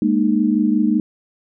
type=chord; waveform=sine; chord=Ab suspended second; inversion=none; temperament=equal with one note detuned; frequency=207.7 / 233.1 / 305.8 Hz; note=Ab3 / Bb3 / Eb4; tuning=0 / 0 / -30 cents; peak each=-18 dBFS; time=0.02-1 s; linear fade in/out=2 ms; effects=none